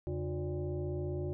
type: tone with frequency modulation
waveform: sine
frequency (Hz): 138.59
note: C#3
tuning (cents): 0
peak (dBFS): -33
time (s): 0.07-1.33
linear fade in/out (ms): 0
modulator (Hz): 222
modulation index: 1.5
effects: none

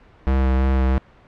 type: tone with vibrato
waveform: square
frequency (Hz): 65.7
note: C2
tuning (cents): +8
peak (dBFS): -16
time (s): 0.27-0.98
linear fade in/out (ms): 0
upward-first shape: sine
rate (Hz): 3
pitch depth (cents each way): 18
effects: pink hiss -50 dBFS RMS until 1.27 s + low-pass 2000 Hz 12 dB/octave

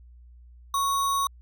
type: tone with sample-and-hold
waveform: sine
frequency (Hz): 1108.7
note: C#6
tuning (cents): 0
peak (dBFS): -22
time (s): 0.74-1.27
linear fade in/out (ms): 2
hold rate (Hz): 4900
effects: added 60 Hz sine -47 dBFS peak until 1.41 s

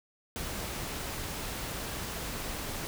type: noise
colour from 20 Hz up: pink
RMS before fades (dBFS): -37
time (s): 0.36-2.87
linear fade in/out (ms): 0
effects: none

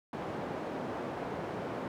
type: band-pass noise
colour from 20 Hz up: white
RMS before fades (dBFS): -38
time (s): 0.13-1.88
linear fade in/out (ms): 2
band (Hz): 130 to 690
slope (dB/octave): 12
effects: none

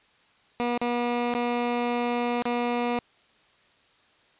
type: tone with dropouts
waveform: 15% pulse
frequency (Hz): 241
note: B3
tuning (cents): -42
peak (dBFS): -18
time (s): 0.6-2.99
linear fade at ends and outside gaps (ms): 0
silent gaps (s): 0.777-0.815 / 1.339-1.349 / 2.422-2.455
effects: white hiss -61 dBFS RMS until 4.39 s + resampled to 8000 Hz

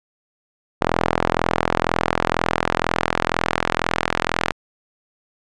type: tone with band-pass filter sweep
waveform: sawtooth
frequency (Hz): 42.06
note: E1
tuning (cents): +36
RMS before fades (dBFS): -21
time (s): 0.81-4.52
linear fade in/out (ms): 0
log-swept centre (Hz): 900 to 1700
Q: 0.79
effects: resampled to 22050 Hz

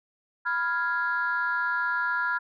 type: chord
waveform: sine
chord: F diminished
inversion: second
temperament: equal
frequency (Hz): 987.8 / 1396.9 / 1661.2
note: Cb6 / F6 / Ab6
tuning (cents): 0 / 0 / 0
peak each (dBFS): -30 / -26 / -29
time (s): 0.45-2.39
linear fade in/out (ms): 20
effects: tanh soft clip ceiling -17 dBFS

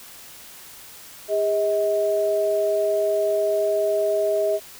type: tone pair together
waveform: sine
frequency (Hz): 406 / 636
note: G#4 / D#5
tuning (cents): -39 / +38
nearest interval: minor sixth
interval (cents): 777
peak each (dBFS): -23 / -20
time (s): 1.28-4.6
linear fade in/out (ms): 50
effects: white hiss -43 dBFS RMS until 4.79 s

